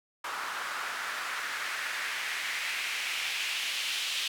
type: noise with band-pass filter sweep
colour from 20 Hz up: white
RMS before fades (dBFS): -34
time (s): 0.24-4.28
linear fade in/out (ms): 5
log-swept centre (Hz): 1200 to 3100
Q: 2.1
effects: none